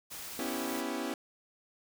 white noise, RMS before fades -43 dBFS, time 0.1-0.82 s, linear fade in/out 20 ms
sawtooth chord, C# half-diminished seventh, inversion third, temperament equal, 246.9 / 277.2 / 329.6 / 392 Hz, B3 / C#4 / E4 / G4, 0 / 0 / 0 / 0 cents, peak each -35 / -34 / -35 / -38 dBFS, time 0.39-1.14 s, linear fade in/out 2 ms
effects none

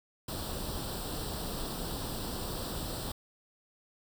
pink noise with comb filter, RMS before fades -37 dBFS, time 0.28-3.12 s, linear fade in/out 5 ms, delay 0.23 ms, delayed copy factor +0.75, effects none

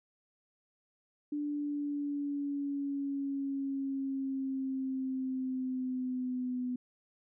sine exponential sweep, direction down, 294.4 to 249.1 Hz, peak -32 dBFS, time 1.32-6.76 s, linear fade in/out 5 ms, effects none

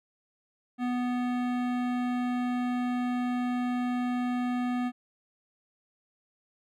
sine tone with hard clipping, 246.9 Hz, B3, in tune, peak -29 dBFS, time 0.78-4.92 s, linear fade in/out 50 ms, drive 17 dB, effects none

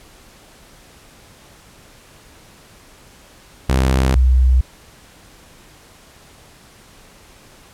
sawtooth / sine tone pair in turn, 65.41 / 63.58 Hz, C2 / C2, 0 / -49 cents, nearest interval unison, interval 49 cents, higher first, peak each -9 / -9 dBFS, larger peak neither, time 3.69-4.15 / 4.15-4.61 s, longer neither, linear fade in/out 5 ms, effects pink hiss -46 dBFS RMS until 7.73 s + low-pass 12000 Hz 12 dB/octave

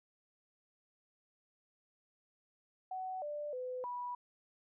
sine tone with pitch steps, 749 / 591 / 505 / 979 Hz, F#5 / D5 / B4 / B5, +21 / +11 / +39 / -15 cents, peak -38 dBFS, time 2.91-4.15 s, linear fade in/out 5 ms, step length 310 ms, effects none

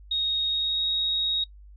sine tone with pitch glide, 3744 to 3772 Hz, A#7 to A#7, +7 to +20 cents, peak -23 dBFS, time 0.11-1.44 s, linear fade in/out 5 ms, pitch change +13 cents, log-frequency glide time 0.48-0.84 s, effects noise-tail reverb RT60 0.1 s tail -21 dB re dry + added 50 Hz sine -45 dBFS peak until 1.76 s

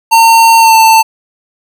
square tone with pitch glide, 910 to 891.8 Hz, A#5 to A5, -42 to +23 cents, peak -3 dBFS, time 0.11-1.03 s, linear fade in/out 20 ms, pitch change -35 cents, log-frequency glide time 0.59-0.76 s, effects none

